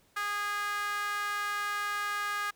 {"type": "tone with high-pass filter", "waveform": "sawtooth", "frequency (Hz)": 411, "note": "G#4", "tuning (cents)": -18, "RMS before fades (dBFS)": -33, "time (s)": [0.16, 2.51], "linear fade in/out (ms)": 10, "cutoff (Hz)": 1400, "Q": 7.2, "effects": ["pink hiss -66 dBFS RMS until 2.55 s"]}